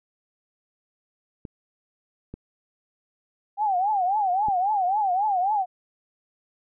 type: clicks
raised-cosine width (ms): 3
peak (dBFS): -23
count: 3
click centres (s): 1.452 / 2.34 / 4.485
type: tone with vibrato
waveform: sine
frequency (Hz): 784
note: G5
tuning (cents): 0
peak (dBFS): -20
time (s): 3.57-5.66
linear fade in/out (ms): 50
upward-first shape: triangle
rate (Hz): 3.7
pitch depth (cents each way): 200
effects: none